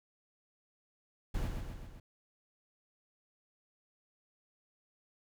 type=noise with echo; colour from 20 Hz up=brown; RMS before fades=-34 dBFS; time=1.34-1.48 s; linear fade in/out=5 ms; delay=130 ms; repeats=4; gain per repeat=-4 dB; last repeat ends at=2 s; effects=none